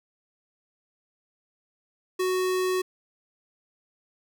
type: tone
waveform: square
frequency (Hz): 370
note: F#4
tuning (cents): 0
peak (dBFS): -24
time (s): 2.19-2.82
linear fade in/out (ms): 10
effects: none